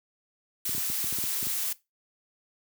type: noise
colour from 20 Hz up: blue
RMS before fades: -30 dBFS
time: 0.65-1.73 s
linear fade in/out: 5 ms
type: clicks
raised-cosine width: 3 ms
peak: -27 dBFS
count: 10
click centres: 0.693 / 0.749 / 0.78 / 0.9 / 1.043 / 1.126 / 1.186 / 1.239 / 1.428 / 1.469 s
effects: noise-tail reverb RT60 0.2 s tail -18 dB re dry + high-pass 80 Hz 12 dB/octave